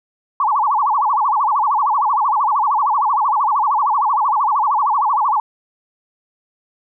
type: tone with vibrato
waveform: sine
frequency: 983 Hz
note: B5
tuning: 8 cents flat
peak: -13 dBFS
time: 0.4-5.4 s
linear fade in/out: 2 ms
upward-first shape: sine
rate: 13 Hz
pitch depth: 290 cents each way
effects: none